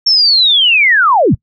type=linear sweep; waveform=sine; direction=down; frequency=5490 to 65.41 Hz; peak=-6 dBFS; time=0.06-1.35 s; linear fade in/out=10 ms; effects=noise-tail reverb RT60 0.1 s tail -24 dB re dry